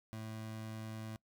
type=tone; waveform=25% pulse; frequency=110 Hz; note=A2; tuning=in tune; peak=-39 dBFS; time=0.13-1.16 s; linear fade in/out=0 ms; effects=noise-tail reverb RT60 0.1 s tail -23 dB re dry